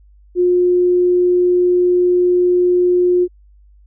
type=tone; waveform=sine; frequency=357.5 Hz; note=F4; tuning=41 cents sharp; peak=-10 dBFS; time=0.35-3.28 s; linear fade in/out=50 ms; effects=added 50 Hz sine -44 dBFS peak until 3.86 s